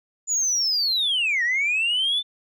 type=linear two-way sweep; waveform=sine; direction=down then up; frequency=7040 to 1840 to 3562 Hz; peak=-18 dBFS; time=0.27-2.23 s; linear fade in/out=50 ms; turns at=1.43 s; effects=tanh soft clip ceiling -17 dBFS